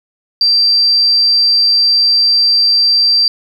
triangle tone, 4699 Hz, D8, in tune, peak -4 dBFS, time 0.41-3.28 s, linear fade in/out 2 ms, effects tanh soft clip ceiling -6 dBFS + 7-bit

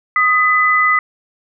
sine tone pair together, 1245.9 / 2000 Hz, D#6 / B6, +2 / +21 cents, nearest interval minor sixth, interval 819 cents, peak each -13 dBFS, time 0.16-0.99 s, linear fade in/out 2 ms, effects none

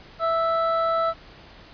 triangle tone pair together, 659.3 / 1317.3 Hz, E5 / E6, 0 / -2 cents, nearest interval octave, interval 1198 cents, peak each -21 / -21 dBFS, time 0.19-1.14 s, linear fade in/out 50 ms, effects pink hiss -47 dBFS RMS until 1.73 s + resampled to 11025 Hz

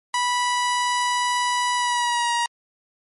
sawtooth tone with pitch glide, 982 to 947.5 Hz, B5 to A#5, -10 to +28 cents, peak -16 dBFS, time 0.14-2.46 s, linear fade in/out 2 ms, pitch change -62 cents, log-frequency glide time 1.75-2.32 s, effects MP3 48 kbps

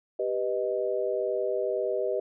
sine chord, G augmented, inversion none, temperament equal, 392 / 493.9 / 622.3 Hz, G4 / B4 / D#5, 0 / 0 / 0 cents, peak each -30 dBFS, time 0.19-2.2 s, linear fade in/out 5 ms, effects none

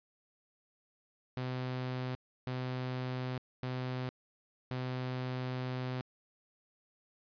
sawtooth tone bursts at uneven times, 127.5 Hz, C3, 44 cents flat, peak -31 dBFS, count 4, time 1.37-2.15 / 2.47-3.38 / 3.63-4.09 / 4.71-6.01 s, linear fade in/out 0 ms, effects resampled to 11025 Hz

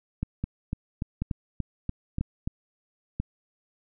two click trains, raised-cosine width 5 ms, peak -15 / -16 dBFS, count 4 / 8, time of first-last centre 0.23-3.2 / 0.44-2.475 s, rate 1.01 / 3.44 Hz, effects none

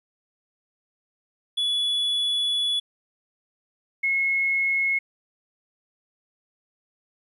triangle / sine tone pair in turn, 3414 / 2174 Hz, G#7 / C#7, +47 / -34 cents, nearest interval minor sixth, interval 781 cents, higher first, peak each -20 dBFS, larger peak neither, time 1.57-2.8 / 4.03-4.99 s, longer first, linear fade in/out 10 ms, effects resampled to 32000 Hz + 10-bit

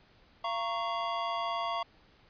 square chord, Bb minor, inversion second, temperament equal with one note detuned, 684.5 / 932.3 / 1108.7 Hz, F5 / Bb5 / Db6, -35 / 0 / 0 cents, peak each -36 / -38 / -35 dBFS, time 0.44-1.83 s, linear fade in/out 5 ms, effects pink hiss -62 dBFS RMS until 2.29 s + resampled to 11025 Hz

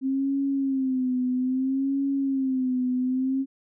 sine tone with vibrato, 263.7 Hz, C4, 14 cents sharp, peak -22 dBFS, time 0.01-3.46 s, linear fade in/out 50 ms, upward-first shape sine, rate 0.61 Hz, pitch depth 80 cents each way, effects none

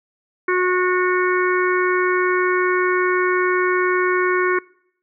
harmonic tone with a mistuned harmonic, 364.5 Hz, F#4, 26 cents flat, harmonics 1 / 3 / 4 / 5 / 6, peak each -18 / -23 / -24 / -25 / -26 dBFS, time 0.48-4.59 s, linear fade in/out 5 ms, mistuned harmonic 6, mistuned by +20 cents, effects noise-tail reverb RT60 0.7 s tail -24 dB re dry

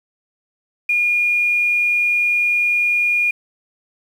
sine tone with quantisation, 2430 Hz, D#7, 42 cents flat, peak -14 dBFS, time 0.89-3.31 s, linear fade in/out 5 ms, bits 7, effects none

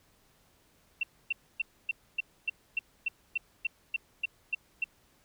sine tone bursts, 2709 Hz, E7, 47 cents sharp, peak -26 dBFS, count 14, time 1.01-4.842 s, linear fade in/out 5 ms, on 23 ms, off 270 ms, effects pink hiss -66 dBFS RMS until 5.24 s

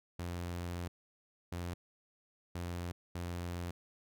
sawtooth tone bursts at uneven times, 87.31 Hz, F2, in tune, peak -34 dBFS, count 4, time 0.19-0.88 / 1.52-1.74 / 2.55-2.92 / 3.15-3.71 s, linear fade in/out 5 ms, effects none

